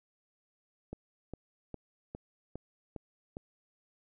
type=click train; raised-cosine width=2 ms; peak=-27 dBFS; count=7; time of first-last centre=0.93-3.369 s; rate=2.46 Hz; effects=none